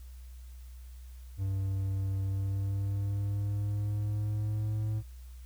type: tone with pitch glide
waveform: triangle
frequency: 96.8 to 108.03 Hz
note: G2 to A2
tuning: -21 to -31 cents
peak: -27 dBFS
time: 1.37-5.03 s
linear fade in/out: 50 ms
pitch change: +190 cents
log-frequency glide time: 2.24-4.92 s
effects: added 62 Hz sine -44 dBFS peak until 5.45 s + white hiss -63 dBFS RMS until 5.45 s